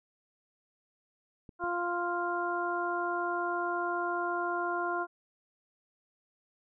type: clicks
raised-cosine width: 3 ms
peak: -35 dBFS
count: 2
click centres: 1.492 / 1.639 s
type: harmonic tone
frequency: 349.2 Hz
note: F4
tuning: in tune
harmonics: 1 / 2 / 3 / 4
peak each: -35 / -35 / -35 / -35 dBFS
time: 1.59-5.07 s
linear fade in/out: 50 ms
effects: none